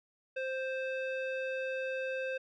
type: tone with low-pass filter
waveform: square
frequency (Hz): 524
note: C5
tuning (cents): +2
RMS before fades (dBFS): -36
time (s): 0.36-2.38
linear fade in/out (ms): 10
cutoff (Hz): 2400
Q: 2.5
effects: none